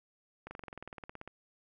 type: slowing click train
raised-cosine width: 0.5 ms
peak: -29 dBFS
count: 17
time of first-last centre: 0.47-1.276 s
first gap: 40 ms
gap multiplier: 1.03
effects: none